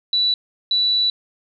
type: tone pair in turn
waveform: sine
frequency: 3951 / 3951 Hz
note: B7 / B7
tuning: 0 / 0 cents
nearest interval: unison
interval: 0 cents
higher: neither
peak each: -15 dBFS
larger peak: neither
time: 0.13-0.34 / 0.71-1.1 s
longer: second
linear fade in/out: 2 ms
effects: none